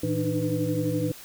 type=tone cluster; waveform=sine; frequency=113.6 / 161.9 / 296.1 / 307.9 / 496.5 Hz; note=A#2 / E3 / D4 / D#4 / B4; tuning=-44 / -31 / +14 / -18 / +9 cents; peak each=-30 dBFS; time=0.03-1.12 s; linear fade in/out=5 ms; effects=white hiss -45 dBFS RMS until 1.24 s